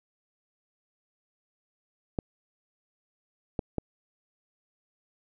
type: clicks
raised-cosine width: 2 ms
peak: -15 dBFS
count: 3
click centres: 2.188 / 3.592 / 3.783 s
effects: none